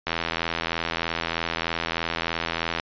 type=click train; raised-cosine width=0.3 ms; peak=-9 dBFS; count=228; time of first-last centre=0.07-2.798 s; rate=83.2 Hz; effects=resampled to 11025 Hz